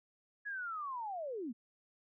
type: linear sweep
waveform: sine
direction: down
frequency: 1698 to 209.2 Hz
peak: -38 dBFS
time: 0.45-1.53 s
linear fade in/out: 20 ms
effects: none